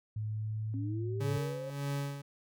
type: tone with pitch glide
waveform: sine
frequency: 107.5 to 109.06 Hz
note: A2 to A2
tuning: -40 to -15 cents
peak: -33 dBFS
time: 0.16-1.38 s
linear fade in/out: 5 ms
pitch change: +25 cents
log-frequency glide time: 0.28-0.74 s
type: linear sweep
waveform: sine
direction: up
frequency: 264.3 to 543 Hz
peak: -38 dBFS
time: 0.74-1.7 s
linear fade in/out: 0 ms
type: tone with tremolo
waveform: 40% pulse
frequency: 141.1 Hz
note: C#3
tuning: 31 cents sharp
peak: -31 dBFS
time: 1.2-2.22 s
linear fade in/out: 10 ms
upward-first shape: sine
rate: 1.7 Hz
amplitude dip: 70%
effects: none